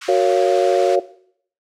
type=high-pass noise; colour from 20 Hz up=pink; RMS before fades=-32 dBFS; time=0.01-0.96 s; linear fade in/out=10 ms; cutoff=1100 Hz; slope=48 dB/octave
type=chord; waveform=sine; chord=Gb major seventh; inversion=none; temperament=just; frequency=370 / 462.5 / 555 / 693.7 Hz; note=Gb4 / Bb4 / Db5 / F5; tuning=0 / -14 / +2 / -12 cents; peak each=-16 / -20 / -17 / -19 dBFS; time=0.08-1 s; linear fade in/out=10 ms
effects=noise-tail reverb RT60 0.6 s tail -17 dB re dry + low-pass 6000 Hz 12 dB/octave